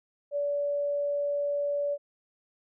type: tone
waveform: sine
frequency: 575 Hz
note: D5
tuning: 37 cents flat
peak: -26 dBFS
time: 0.31-1.98 s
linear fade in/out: 50 ms
effects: none